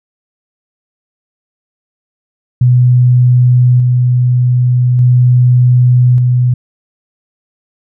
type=tone with tremolo; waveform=sine; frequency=124.3 Hz; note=B2; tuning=12 cents sharp; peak=-4 dBFS; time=2.61-6.54 s; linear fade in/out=5 ms; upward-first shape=square; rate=0.42 Hz; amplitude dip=25%; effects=none